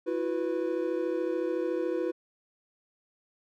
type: chord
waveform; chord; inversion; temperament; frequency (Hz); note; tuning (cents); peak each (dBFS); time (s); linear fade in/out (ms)
triangle; E suspended second; none; equal with one note detuned; 329.6 / 363.4 / 493.9; E4 / F#4 / B4; 0 / -31 / 0; -30; 0.06-2.12; 20
effects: none